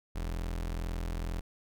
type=tone; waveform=35% pulse; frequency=42.13 Hz; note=E1; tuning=38 cents sharp; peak=-31 dBFS; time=0.15-1.41 s; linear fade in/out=10 ms; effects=none